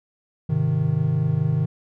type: chord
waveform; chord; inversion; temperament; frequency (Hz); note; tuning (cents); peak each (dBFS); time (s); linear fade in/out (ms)
triangle; Ab major; none; equal; 103.83 / 130.81 / 155.56; Ab2 / C3 / Eb3; 0 / 0 / 0; -25 / -21 / -19; 0.49-1.66; 10
effects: none